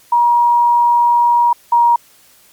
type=tone pair in turn; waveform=sine; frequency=953 / 946.4 Hz; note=A#5 / A#5; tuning=+38 / +26 cents; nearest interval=unison; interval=12 cents; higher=first; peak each=-8 / -7 dBFS; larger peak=second; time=0.12-1.53 / 1.72-1.96 s; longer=first; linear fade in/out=5 ms; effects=white hiss -48 dBFS RMS until 2.52 s + MP3 96 kbps